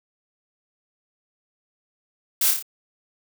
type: noise with echo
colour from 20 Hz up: blue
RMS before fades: -20 dBFS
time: 2.41-2.51 s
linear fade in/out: 5 ms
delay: 29 ms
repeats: 4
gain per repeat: -4 dB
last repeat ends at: 2.626 s
effects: none